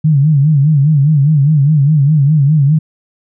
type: tone with vibrato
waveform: sine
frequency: 146.83 Hz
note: D3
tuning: in tune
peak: -6 dBFS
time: 0.04-2.79 s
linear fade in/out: 10 ms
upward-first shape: sine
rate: 4.9 Hz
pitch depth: 130 cents each way
effects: none